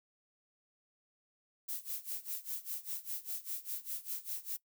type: noise with tremolo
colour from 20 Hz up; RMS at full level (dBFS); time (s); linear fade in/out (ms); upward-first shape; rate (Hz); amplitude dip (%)
violet; -38; 1.68-4.57; 10; sine; 5; 90
effects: noise-tail reverb RT60 0.1 s tail -20 dB re dry